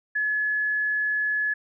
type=tone; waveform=sine; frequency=1705 Hz; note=G#6; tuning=45 cents sharp; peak=-22 dBFS; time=0.15-1.54 s; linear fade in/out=10 ms; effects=none